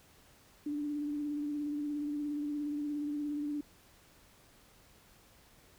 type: tone with vibrato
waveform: sine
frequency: 293.7 Hz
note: D4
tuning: in tune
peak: -33 dBFS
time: 0.66-3.61 s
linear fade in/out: 5 ms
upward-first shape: sine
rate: 17 Hz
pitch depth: 27 cents each way
effects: pink hiss -62 dBFS RMS until 5.78 s